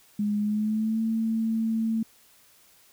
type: tone with pitch glide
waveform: sine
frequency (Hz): 207.7 to 223.9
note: G#3 to A3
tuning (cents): 0 to +30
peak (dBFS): -23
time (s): 0.19-2.03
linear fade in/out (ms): 5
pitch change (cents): +130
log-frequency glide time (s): 0.4-1.02
effects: white hiss -58 dBFS RMS until 2.92 s